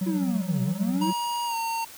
triangle tone with tremolo, 187.1 Hz, F#3, 20 cents sharp, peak -20 dBFS, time 0.01-1.13 s, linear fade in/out 5 ms, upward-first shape triangle, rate 15 Hz, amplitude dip 65%
triangle linear two-way sweep, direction down then up, 339.8 to 122 to 339.8 Hz, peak -24 dBFS, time 0.06-1.11 s, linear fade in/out 10 ms, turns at 0.62 s
square tone with pitch glide, 950 to 913.9 Hz, A#5 to A#5, +33 to -35 cents, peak -27 dBFS, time 1.01-1.85 s, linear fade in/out 10 ms, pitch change -68 cents, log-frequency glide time 1.46-1.56 s
effects white hiss -45 dBFS RMS until 1.97 s

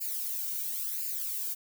violet noise with flanger, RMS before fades -34 dBFS, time 0-1.55 s, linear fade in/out 20 ms, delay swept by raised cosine 0.42 to 1.36 ms, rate 0.96 Hz, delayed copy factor +0.7, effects none

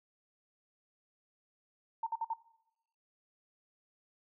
sine tone bursts, 908 Hz, A#5, 46 cents flat, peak -31 dBFS, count 4, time 2.03-2.337 s, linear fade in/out 5 ms, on 37 ms, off 53 ms, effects noise-tail reverb RT60 0.8 s tail -19 dB re dry

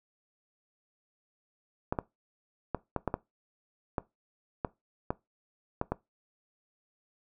clicks, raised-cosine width 1 ms, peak -15 dBFS, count 11, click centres 1.925 / 1.988 / 2.747 / 2.963 / 3.077 / 3.141 / 3.982 / 4.648 / 5.105 / 5.814 / 5.92 s, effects noise-tail reverb RT60 0.2 s tail -20 dB re dry

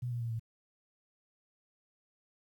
sine tone with pitch steps, 123 / 119.71 / 116.5 / 113.38 Hz, B2 / A#2 / A#2 / A#2, -7 / +46 / -1 / -48 cents, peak -33 dBFS, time 0.02-0.396 s, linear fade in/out 10 ms, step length 94 ms, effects 11-bit

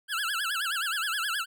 25% pulse tone with vibrato, 1495 Hz, F#6, 17 cents sharp, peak -24 dBFS, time 0.08-1.46 s, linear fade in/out 50 ms, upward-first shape sine, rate 9.5 Hz, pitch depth 230 cents each way, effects none

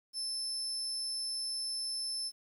35% pulse tone, 5274 Hz, E8, in tune, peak -32 dBFS, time 0.13-2.32 s, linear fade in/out 50 ms, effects 11-bit

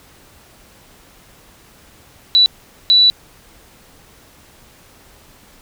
sine tone bursts at uneven times, 3951 Hz, B7, in tune, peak -7 dBFS, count 2, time 2.35-2.46 / 2.9-3.1 s, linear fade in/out 0 ms, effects pink hiss -47 dBFS RMS until 5.61 s

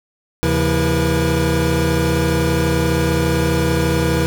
square tone cluster, 78.2 / 135.7 / 170.7 / 327.9 / 480.4 Hz, D#2 / C#3 / F3 / E4 / B4, +9 / -36 / -39 / -9 / -48 cents, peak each -22 dBFS, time 0.43-4.26 s, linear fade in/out 0 ms, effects none

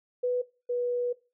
sine tone pair in turn, 494.7 / 487.9 Hz, B4 / B4, +3 / -21 cents, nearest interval unison, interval 24 cents, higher first, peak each -24 / -26 dBFS, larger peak first, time 0.23-0.42 / 0.69-1.13 s, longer second, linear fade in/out 10 ms, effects noise-tail reverb RT60 0.3 s tail -19 dB re dry

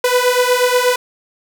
sawtooth beating tone pair, 492.7 / 501 Hz, B4 / B4, -4 / +25 cents, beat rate 8.3 Hz, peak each -11 dBFS, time 0.04-0.96 s, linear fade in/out 5 ms, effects none

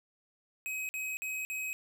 square tone bursts, 2536 Hz, D#7, 32 cents sharp, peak -35 dBFS, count 4, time 0.66-1.73 s, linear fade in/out 0 ms, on 230 ms, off 50 ms, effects none

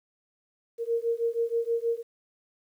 sine beating tone pair, 461.1 / 467.4 Hz, A#4 / A#4, -19 / +5 cents, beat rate 6.3 Hz, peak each -28 dBFS, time 0.78-2.03 s, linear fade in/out 50 ms, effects 10-bit

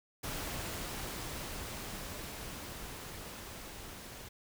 pink noise with level ramp, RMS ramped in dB -39 to -48 dBFS, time 0.23-4.29 s, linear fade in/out 10 ms, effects none

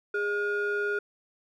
triangle ring-modulated tone, 510 Hz, C5, 44 cents flat, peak -21 dBFS, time 0.14-0.99 s, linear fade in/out 5 ms, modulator 921 Hz, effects none

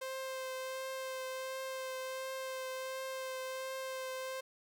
sawtooth tone with vibrato, 523.3 Hz, C5, in tune, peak -35 dBFS, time 0.01-4.41 s, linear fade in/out 10 ms, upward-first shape triangle, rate 1.4 Hz, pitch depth 15 cents each way, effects none

